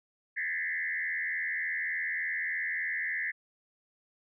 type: tone with frequency modulation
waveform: sine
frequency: 1902 Hz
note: A#6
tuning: 34 cents sharp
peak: -30 dBFS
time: 0.36-3.32 s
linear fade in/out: 20 ms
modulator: 83.4 Hz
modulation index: 2.5
effects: none